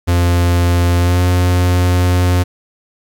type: tone with pitch glide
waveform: 45% pulse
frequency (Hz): 87.31 to 89.45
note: F2 to F2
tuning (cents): 0 to +42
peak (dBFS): -10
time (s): 0.07-2.44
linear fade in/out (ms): 20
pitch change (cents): +42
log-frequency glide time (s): 0.96-1.22
effects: 8-bit